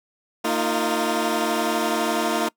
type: chord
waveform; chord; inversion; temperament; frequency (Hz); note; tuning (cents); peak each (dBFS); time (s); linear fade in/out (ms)
15% pulse; Bb suspended fourth; none; equal with one note detuned; 228.8 / 311.1 / 349.2; Bb3 / Eb4 / F4; -32 / 0 / 0; -19; 0.44-2.49; 10
effects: noise-tail reverb RT60 0.1 s tail -23 dB re dry

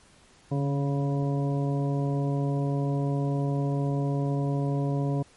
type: harmonic tone with a mistuned harmonic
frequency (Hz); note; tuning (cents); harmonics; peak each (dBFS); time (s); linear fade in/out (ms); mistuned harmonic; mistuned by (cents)
140; C#3; +18; 1 / 2 / 3 / 4 / 5 / 7; -25 / -31 / -35 / -37 / -39 / -42; 0.51-5.23; 10; 1; +33
effects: pink hiss -57 dBFS RMS until 5.36 s + MP3 48 kbps

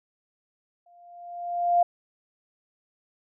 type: tone with exponential growth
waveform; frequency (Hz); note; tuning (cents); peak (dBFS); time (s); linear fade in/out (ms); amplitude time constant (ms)
sine; 698.5; F5; 0; -15; 0.86-1.83; 5; 210
effects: none

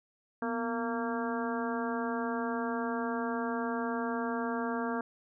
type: harmonic tone with a mistuned harmonic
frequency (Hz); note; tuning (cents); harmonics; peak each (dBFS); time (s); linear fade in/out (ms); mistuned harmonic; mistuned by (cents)
230; A#3; -23; 1 / 2 / 3 / 4 / 5 / 6 / 7; -34 / -37 / -39 / -40 / -41 / -42 / -42; 0.42-5.01; 2; 1; +100
effects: none

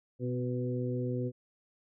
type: harmonic tone with a mistuned harmonic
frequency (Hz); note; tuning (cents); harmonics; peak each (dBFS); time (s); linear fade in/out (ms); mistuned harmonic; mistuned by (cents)
124.1; B2; +9; 1 / 2 / 3 / 4; -33 / -36 / -38 / -39; 0.19-1.32; 50; 2; +22
effects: none

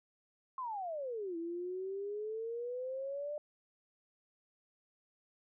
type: exponential two-way sweep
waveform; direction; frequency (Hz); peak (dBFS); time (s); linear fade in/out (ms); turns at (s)
sine; down then up; 1076 to 329.6 to 600; -37; 0.58-3.38; 2; 1.37
effects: none

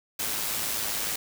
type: noise with amplitude modulation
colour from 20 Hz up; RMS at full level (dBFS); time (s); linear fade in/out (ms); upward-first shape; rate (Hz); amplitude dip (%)
white; -28; 0.19-1.16; 5; sine; 107; 40
effects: none

